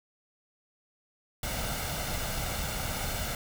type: noise with comb filter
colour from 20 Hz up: pink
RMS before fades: -33 dBFS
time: 1.43-3.35 s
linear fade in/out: 2 ms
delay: 1.4 ms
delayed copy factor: +0.55
effects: none